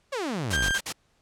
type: exponential sweep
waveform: sawtooth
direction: down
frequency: 586 to 36.71 Hz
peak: -24 dBFS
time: 0.12-0.72 s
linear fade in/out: 10 ms
type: noise bursts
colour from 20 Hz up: white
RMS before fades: -29 dBFS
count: 4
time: 0.5-0.927 s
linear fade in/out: 10 ms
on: 70 ms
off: 49 ms
type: tone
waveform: 35% pulse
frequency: 1588 Hz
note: G6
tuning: 22 cents sharp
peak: -22 dBFS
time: 0.53-0.78 s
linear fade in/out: 5 ms
effects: pink hiss -67 dBFS RMS until 1.21 s + low-pass 8000 Hz 12 dB/octave